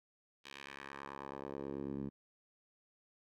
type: tone with band-pass filter sweep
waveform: 10% pulse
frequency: 69.3 Hz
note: C#2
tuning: in tune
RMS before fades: -45 dBFS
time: 0.44-2.1 s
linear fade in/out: 20 ms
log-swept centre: 3300 to 210 Hz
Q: 1.4
effects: none